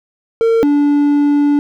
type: tone pair in turn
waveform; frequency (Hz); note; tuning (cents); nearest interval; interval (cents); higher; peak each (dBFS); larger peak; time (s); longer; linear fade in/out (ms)
triangle; 455.9 / 289.6; A#4 / D4; -39 / -24; minor sixth; 785; first; -7; neither; 0.41-0.63 / 0.63-1.59; second; 0
effects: none